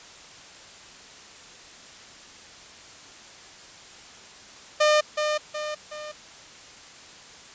sawtooth tone with echo, 605 Hz, D#5, 49 cents flat, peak -13 dBFS, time 4.8-5.01 s, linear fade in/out 10 ms, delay 370 ms, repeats 3, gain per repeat -6 dB, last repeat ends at 6.12 s, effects white hiss -46 dBFS RMS until 7.54 s + resampled to 16000 Hz

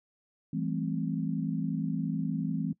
sine chord, A minor seventh, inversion second, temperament equal with one note detuned, 164.81 / 196 / 215.8 / 261.6 Hz, E3 / G3 / A3 / C4, 0 / 0 / -33 / 0 cents, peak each -32 / -37 / -35 / -34 dBFS, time 0.53-2.73 s, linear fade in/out 5 ms, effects noise-tail reverb RT60 0.1 s tail -21 dB re dry

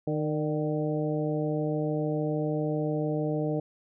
harmonic tone with a mistuned harmonic, 153.1 Hz, D#3, 28 cents flat, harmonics 1 / 2 / 3 / 4 / 5, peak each -30 / -31 / -32 / -34 / -41 dBFS, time 0.07-3.6 s, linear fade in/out 5 ms, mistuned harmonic 4, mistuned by -36 cents, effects none

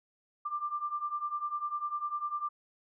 sine beating tone pair, 1179 / 1189 Hz, D6 / D6, +6 / +21 cents, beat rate 10 Hz, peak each -37 / -34 dBFS, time 0.45-2.49 s, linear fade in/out 10 ms, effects none

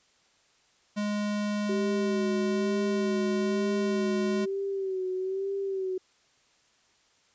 square tone, 207.7 Hz, G#3, in tune, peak -28 dBFS, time 0.96-4.46 s, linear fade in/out 20 ms
sine tone with vibrato, 382.3 Hz, G4, 43 cents flat, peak -28 dBFS, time 1.69-5.98 s, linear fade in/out 5 ms, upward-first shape sine, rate 1.1 Hz, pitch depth 55 cents each way
effects white hiss -65 dBFS RMS until 7.34 s + resampled to 16000 Hz

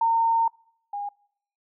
sine tone pair in turn, 914 / 814.3 Hz, A#5 / G#5, -34 / -34 cents, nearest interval major second, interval 200 cents, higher first, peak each -18 / -28 dBFS, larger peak first, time 0.01-0.48 / 0.93-1.09 s, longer first, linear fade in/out 5 ms, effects noise-tail reverb RT60 0.7 s tail -26 dB re dry

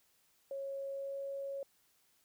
sine tone with pitch glide, 549 to 552.2 Hz, C#5 to C#5, -17 to -7 cents, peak -38 dBFS, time 0.51-1.63 s, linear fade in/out 2 ms, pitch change +10 cents, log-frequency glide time 0.9-1.17 s, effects white hiss -72 dBFS RMS until 2.24 s

